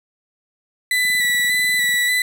35% pulse tone with vibrato, 1975.5 Hz, B6, in tune, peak -14 dBFS, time 0.91-2.22 s, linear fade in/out 2 ms, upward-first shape square, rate 1.7 Hz, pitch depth 18 cents each way
click train, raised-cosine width 5 ms, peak -24 dBFS, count 19, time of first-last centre 1.05-1.941 s, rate 20.2 Hz
effects high-pass 200 Hz 12 dB/octave + 9-bit

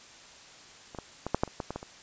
clicks, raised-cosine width 1 ms, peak -28 / -22 / -18 / -10 / -10 / -29 / -18 / -20 / -20 / -27 dBFS, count 10, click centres 0.948 / 0.987 / 1.266 / 1.346 / 1.435 / 1.477 / 1.602 / 1.706 / 1.76 / 1.829 s, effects white hiss -51 dBFS RMS until 2.02 s + resampled to 16000 Hz

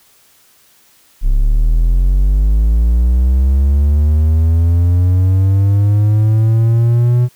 triangle linear sweep, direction up, 32.54 to 123.5 Hz, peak -6 dBFS, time 1.21-7.29 s, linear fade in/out 50 ms, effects white hiss -50 dBFS RMS until 7.35 s

